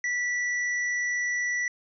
sine tone with tanh clipping, 1958 Hz, B6, 15 cents flat, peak -27 dBFS, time 0.04-1.68 s, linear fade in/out 2 ms, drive 10 dB, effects resampled to 16000 Hz

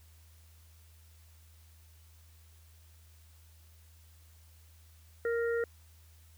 harmonic tone, 466.2 Hz, A#4, in tune, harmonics 1 / 3 / 4, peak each -29 / -39 / -41 dBFS, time 5.25-5.64 s, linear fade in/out 2 ms, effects added 80 Hz sine -56 dBFS peak until 6.37 s + white hiss -65 dBFS RMS until 6.37 s

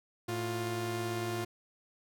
sawtooth tone pair together, 111.2 / 351.5 Hz, A2 / F4, +19 / +11 cents, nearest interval octave + minor sixth, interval 1992 cents, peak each -33 / -31 dBFS, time 0.28-1.45 s, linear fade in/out 10 ms, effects none

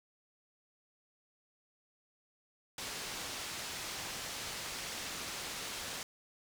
white low-pass noise, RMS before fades -42 dBFS, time 2.78-6.03 s, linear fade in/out 2 ms, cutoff 6400 Hz, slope 12 dB/octave, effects none

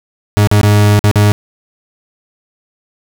40% pulse tone with dropouts, 103.83 Hz, G#2, in tune, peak -5 dBFS, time 0.37-1.32 s, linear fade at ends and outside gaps 0 ms, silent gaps 0.473-0.514 / 0.613-0.632 / 0.992-1.04 / 1.113-1.157 s, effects none

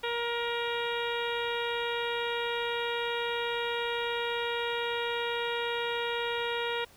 harmonic tone, 471.9 Hz, A#4, 21 cents sharp, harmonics 1 / 2 / 3 / 4 / 5 / 6 / 7 / 8, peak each -33 / -36 / -38 / -39 / -40 / -41 / -41 / -42 dBFS, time 0.03-6.85 s, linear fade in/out 10 ms, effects pink hiss -57 dBFS RMS until 6.96 s

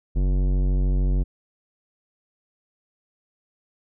sine tone with tanh clipping, 46.78 Hz, F#1, 20 cents sharp, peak -20 dBFS, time 0.15-1.24 s, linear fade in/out 20 ms, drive 16 dB, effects none

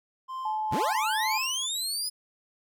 triangle tone with tremolo, 1044 Hz, C6, 4 cents flat, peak -30 dBFS, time 0.28-1.67 s, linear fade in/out 20 ms, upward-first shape sine, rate 2.1 Hz, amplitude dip 85%
sine tone with pitch glide, 863 to 869 Hz, A5 to A5, -34 to -22 cents, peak -27 dBFS, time 0.45-1.38 s, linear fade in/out 5 ms, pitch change +12 cents, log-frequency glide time 0.86-0.92 s
25% pulse linear sweep, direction up, 47.81 to 5070 Hz, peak -24 dBFS, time 0.71-2.1 s, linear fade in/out 20 ms
effects none

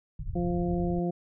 pink low-pass noise, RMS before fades -35 dBFS, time 0.19-0.99 s, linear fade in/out 2 ms, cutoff 160 Hz, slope 96 dB/octave
harmonic tone, 174.61 Hz, F3, in tune, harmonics 1 / 2 / 3 / 4, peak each -28 / -31 / -38 / -37 dBFS, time 0.35-1.11 s, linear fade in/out 10 ms
effects none

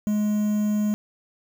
triangle tone with quantisation, 210 Hz, G#3, 19 cents sharp, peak -18 dBFS, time 0.07-0.94 s, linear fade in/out 0 ms, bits 7, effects none

